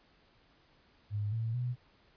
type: tone with pitch steps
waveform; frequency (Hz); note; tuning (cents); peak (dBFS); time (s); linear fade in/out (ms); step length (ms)
sine; 103.83 / 113.23 / 123.48; G#2 / A#2 / B2; 0 / -50 / 0; -31; 1.1-1.76; 50; 220
effects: pink hiss -66 dBFS RMS until 2.16 s + resampled to 11025 Hz

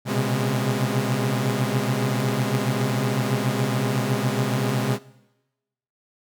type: tone cluster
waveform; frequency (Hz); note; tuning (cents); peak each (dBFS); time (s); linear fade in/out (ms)
sawtooth; 121.8 / 129.4 / 135.8 / 205.6; B2 / C3 / C#3 / G#3; -24 / -19 / -35 / -17; -23; 0.05-4.99; 50
effects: noise-tail reverb RT60 1.0 s tail -20 dB re dry

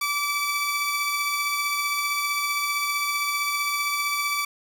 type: tone pair together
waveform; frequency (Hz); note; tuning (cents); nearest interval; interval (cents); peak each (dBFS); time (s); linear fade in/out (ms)
sawtooth; 1160.2 / 2305; D6 / D7; -21 / -33; octave; 1188; -23; 0.01-4.45; 5
effects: none

